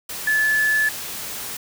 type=tone in noise; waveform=sine; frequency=1730 Hz; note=A6; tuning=30 cents flat; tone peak=-16 dBFS; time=0.27-0.89 s; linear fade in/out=5 ms; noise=white; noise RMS=-31 dBFS; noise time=0.09-1.57 s; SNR=+12 dB; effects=none